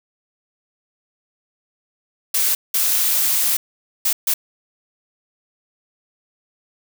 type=noise bursts at uneven times; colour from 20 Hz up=blue; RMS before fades=-18 dBFS; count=4; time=2.34-2.55 / 2.74-3.57 / 4.05-4.13 / 4.27-4.34 s; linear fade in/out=5 ms; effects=none